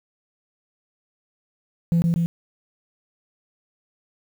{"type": "tone with echo", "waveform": "sine", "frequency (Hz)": 168.8, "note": "E3", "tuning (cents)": 41, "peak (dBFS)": -13, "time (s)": [1.92, 2.02], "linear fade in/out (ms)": 0, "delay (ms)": 120, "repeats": 2, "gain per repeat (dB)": -2, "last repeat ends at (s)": 2.26, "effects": ["tanh soft clip ceiling -14 dBFS", "8-bit"]}